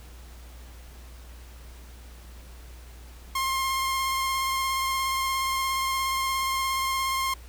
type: tone with vibrato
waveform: sawtooth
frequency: 1064 Hz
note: C6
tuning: 29 cents sharp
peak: -21 dBFS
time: 3.35-7.34 s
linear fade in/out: 5 ms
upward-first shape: square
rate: 17 Hz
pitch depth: 12 cents each way
effects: added 60 Hz sine -43 dBFS peak until 7.48 s + pink hiss -52 dBFS RMS until 7.48 s